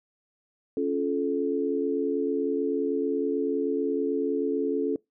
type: chord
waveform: sine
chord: Db augmented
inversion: none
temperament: just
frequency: 277.2 / 346.5 / 433.1 Hz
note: Db4 / F4 / A4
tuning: 0 / -14 / -27 cents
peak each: -28 / -31 / -27 dBFS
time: 0.77-4.96 s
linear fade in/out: 2 ms
effects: noise-tail reverb RT60 0.2 s tail -25 dB re dry